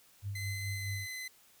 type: tone with tremolo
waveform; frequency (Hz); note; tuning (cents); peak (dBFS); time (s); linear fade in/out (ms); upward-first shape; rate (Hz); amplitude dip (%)
sine; 100; G2; +35; -34; 0.22-1.07; 50; sine; 4.7; 45
type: tone with pitch glide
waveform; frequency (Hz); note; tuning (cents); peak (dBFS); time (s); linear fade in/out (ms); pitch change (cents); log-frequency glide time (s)
sawtooth; 2048 to 2032; C7 to B6; -38 to +49; -36; 0.35-1.28; 5; -13; 0.76-0.9
effects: white hiss -63 dBFS RMS until 1.6 s